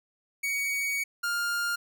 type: tone pair in turn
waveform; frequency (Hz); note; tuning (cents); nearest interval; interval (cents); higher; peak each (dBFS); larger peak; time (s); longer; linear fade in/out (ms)
45% pulse; 2247 / 1406.6; C#7 / F6; +23 / +12; minor sixth; 811; first; -27; neither; 0.43-1.04 / 1.23-1.76; first; 10
effects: none